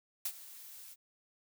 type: noise with ADSR envelope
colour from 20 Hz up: blue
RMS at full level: -34 dBFS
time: 0.25-0.96 s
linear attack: 6 ms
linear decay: 60 ms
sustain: -17 dB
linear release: 40 ms
effects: none